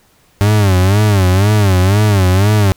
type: tone with vibrato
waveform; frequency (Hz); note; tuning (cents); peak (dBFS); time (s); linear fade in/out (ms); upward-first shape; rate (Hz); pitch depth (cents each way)
40% pulse; 98.7; G2; +12; -7; 0.41-2.72; 0; sine; 2; 140
effects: pink hiss -52 dBFS RMS until 2.76 s